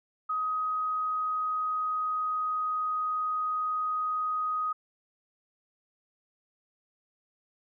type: tone with pitch glide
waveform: sine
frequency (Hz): 1259 to 1251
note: D#6 to D#6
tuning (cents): +20 to +9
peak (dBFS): -27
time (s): 0.29-4.73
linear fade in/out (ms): 10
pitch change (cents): -11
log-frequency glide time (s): 0.41-3.02
effects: none